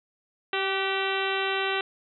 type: harmonic tone with a mistuned harmonic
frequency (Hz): 388.2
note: G4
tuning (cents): -17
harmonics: 1 / 2 / 3 / 4 / 5 / 6 / 7 / 8 / 9 / 10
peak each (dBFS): -30 / -33 / -34 / -33 / -34 / -37 / -33 / -36 / -40 / -39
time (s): 0.53-1.81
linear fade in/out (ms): 2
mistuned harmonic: 4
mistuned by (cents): -37
effects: none